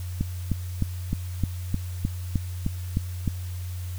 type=click train; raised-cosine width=5 ms; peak=-11 dBFS; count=11; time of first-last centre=0.21-3.277 s; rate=3.26 Hz; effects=added 90 Hz sine -30 dBFS peak until 3.98 s + white hiss -47 dBFS RMS until 3.98 s